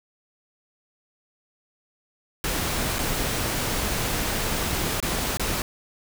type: noise with dropouts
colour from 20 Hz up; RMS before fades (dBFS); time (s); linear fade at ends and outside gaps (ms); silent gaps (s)
pink; -26; 2.44-5.62; 1; 2.985-2.99 / 5.002-5.026 / 5.371-5.396
effects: none